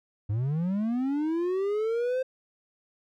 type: linear sweep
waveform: triangle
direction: up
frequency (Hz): 98 to 525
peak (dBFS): -23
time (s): 0.29-2.23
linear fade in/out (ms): 10
effects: none